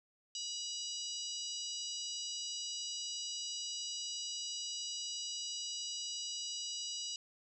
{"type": "harmonic tone", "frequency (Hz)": 971, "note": "B5", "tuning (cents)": -30, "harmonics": [3, 4, 5, 6, 7, 8], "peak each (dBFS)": [-44, -47, -44, -46, -53, -49], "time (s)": [0.35, 7.16], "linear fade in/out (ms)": 2, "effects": []}